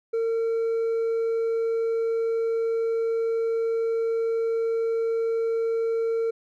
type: tone with hard clipping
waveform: sine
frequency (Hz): 455.5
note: A#4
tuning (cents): -40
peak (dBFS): -23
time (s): 0.13-6.31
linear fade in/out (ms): 10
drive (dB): 2
effects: none